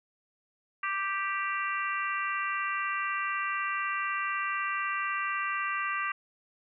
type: harmonic tone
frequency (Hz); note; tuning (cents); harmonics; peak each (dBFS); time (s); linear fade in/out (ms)
392; G4; 0; 3 / 4 / 5 / 6 / 7; -32 / -36 / -35 / -40 / -38; 0.83-6.12; 5
effects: none